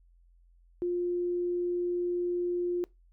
sine tone, 352.6 Hz, F4, 17 cents sharp, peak -27 dBFS, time 0.82-2.84 s, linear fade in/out 0 ms, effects noise-tail reverb RT60 0.2 s tail -23 dB re dry + added 43 Hz sine -58 dBFS peak until 3.12 s

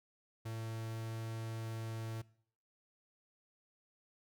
45% pulse tone, 112.4 Hz, A2, 37 cents sharp, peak -40 dBFS, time 0.45-2.22 s, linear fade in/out 10 ms, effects noise-tail reverb RT60 0.6 s tail -21 dB re dry

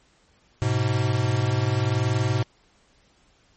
square tone pair together, 105.49 / 126.2 Hz, G#2 / B2, +28 / +38 cents, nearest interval minor third, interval 310 cents, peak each -24 dBFS, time 0.62-2.43 s, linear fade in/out 0 ms, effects pink hiss -61 dBFS RMS until 3.56 s + MP3 32 kbps

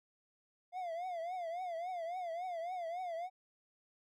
triangle tone with vibrato, 698.5 Hz, F5, in tune, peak -36 dBFS, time 0.72-3.3 s, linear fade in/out 50 ms, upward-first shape triangle, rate 3.6 Hz, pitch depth 140 cents each way, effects none

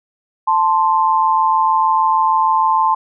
sine tone pair together, 880 / 1046.5 Hz, A5 / C6, 0 / 0 cents, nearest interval minor third, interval 300 cents, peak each -14 dBFS, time 0.47-2.95 s, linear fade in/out 10 ms, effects none

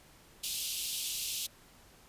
pink high-pass noise, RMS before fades -36 dBFS, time 0.43-1.47 s, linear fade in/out 10 ms, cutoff 2800 Hz, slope 48 dB/octave, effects pink hiss -59 dBFS RMS until 2.08 s + resampled to 32000 Hz

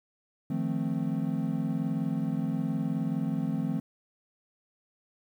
triangle chord, F dominant seventh, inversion third, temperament equal, 155.56 / 174.61 / 220 / 261.6 Hz, Eb3 / F3 / A3 / C4, 0 / 0 / 0 / 0 cents, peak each -31 dBFS, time 0.5-3.8 s, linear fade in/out 5 ms, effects 10-bit

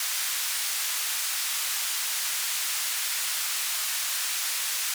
white band-pass noise, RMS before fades -29 dBFS, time 0-4.94 s, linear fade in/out 2 ms, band 1300 to 12000 Hz, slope 12 dB/octave, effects none

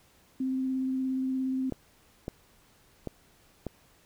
sine tone with vibrato, 261.6 Hz, C4, in tune, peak -27 dBFS, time 0.4-1.7 s, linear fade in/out 5 ms, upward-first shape triangle, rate 17 Hz, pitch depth 14 cents each way
clicks, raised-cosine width 2 ms, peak -20 dBFS, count 4, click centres 1.723 / 2.281 / 3.073 / 3.667 s
effects pink hiss -62 dBFS RMS until 4.05 s

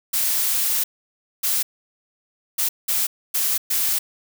blue noise bursts at uneven times, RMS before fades -21 dBFS, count 6, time 0.13-0.84 / 1.43-1.63 / 2.58-2.69 / 2.88-3.07 / 3.34-3.58 / 3.7-3.99 s, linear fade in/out 10 ms, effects none

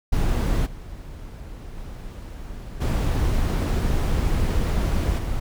brown noise with level steps, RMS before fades -21 / -37 / -35 / -21 / -26 dBFS, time 0.12-5.4 s, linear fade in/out 10 ms, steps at 0.65 / 1.75 / 2.8 / 5.17 s, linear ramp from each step 20 ms, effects none

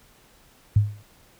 sine tone with exponential decay, 103.83 Hz, G#2, in tune, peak -11 dBFS, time 0.76-1.03 s, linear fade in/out 5 ms, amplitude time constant 58 ms, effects pink hiss -56 dBFS RMS until 1.39 s

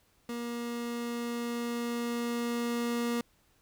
30% pulse tone with level ramp, 237.1 Hz, A#3, 30 cents sharp, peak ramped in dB -32 to -26 dBFS, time 0.29-3.21 s, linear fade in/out 2 ms, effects pink hiss -68 dBFS RMS until 3.61 s

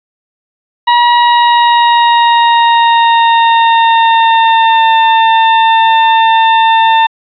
40% pulse tone with pitch glide, 958 to 899 Hz, A#5 to A5, +47 to +37 cents, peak -4 dBFS, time 0.87-7.07 s, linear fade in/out 10 ms, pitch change -110 cents, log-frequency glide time 1.15-4.95 s, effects resampled to 11025 Hz + 7-bit

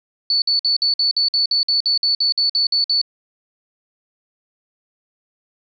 sine tone bursts, 4464 Hz, C#8, 11 cents sharp, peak -14 dBFS, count 16, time 0.3-3.015 s, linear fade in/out 2 ms, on 120 ms, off 53 ms, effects none

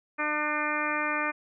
harmonic tone, 300.3 Hz, D4, 39 cents sharp, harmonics 1 / 2 / 3 / 4 / 5 / 6 / 7 / 8, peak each -36 / -36 / -36 / -32 / -34 / -34 / -36 / -34 dBFS, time 0.18-1.32 s, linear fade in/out 20 ms, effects none

